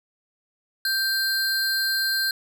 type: tone pair together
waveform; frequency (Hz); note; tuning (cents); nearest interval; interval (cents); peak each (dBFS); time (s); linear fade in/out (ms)
square; 1568 / 4186; G6 / C8; 0 / 0; octave + perfect fourth; 1700; -25; 0.85-2.31; 2
effects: none